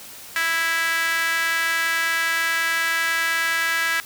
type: tone with high-pass filter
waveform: sawtooth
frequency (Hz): 329.6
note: E4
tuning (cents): 0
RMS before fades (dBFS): -22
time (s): 0.36-4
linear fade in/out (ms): 0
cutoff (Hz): 1700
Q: 3.7
effects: white hiss -40 dBFS RMS until 4.05 s